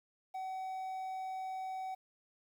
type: tone with quantisation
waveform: triangle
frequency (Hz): 756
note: F#5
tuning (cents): +37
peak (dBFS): -36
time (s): 0.34-1.95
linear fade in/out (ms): 10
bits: 11
effects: none